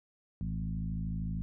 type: tone with frequency modulation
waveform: sine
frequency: 116.54 Hz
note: A#2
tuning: in tune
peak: -32 dBFS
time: 0.41-1.42 s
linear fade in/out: 0 ms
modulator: 53.2 Hz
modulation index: 1.7
effects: none